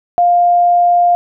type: tone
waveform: sine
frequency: 702 Hz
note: F5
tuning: 9 cents sharp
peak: -7 dBFS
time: 0.18-1.15 s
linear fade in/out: 0 ms
effects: none